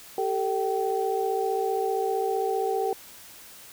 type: tone cluster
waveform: sine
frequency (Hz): 390.1 / 445.4 / 771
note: G4 / A4 / G5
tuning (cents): -8 / +21 / -29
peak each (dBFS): -28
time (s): 0.18-2.93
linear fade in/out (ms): 2
effects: white hiss -47 dBFS RMS until 3.72 s